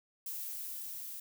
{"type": "noise with level ramp", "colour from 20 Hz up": "violet", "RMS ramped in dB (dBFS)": [-40, -44], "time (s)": [0.26, 1.2], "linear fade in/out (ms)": 5, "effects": []}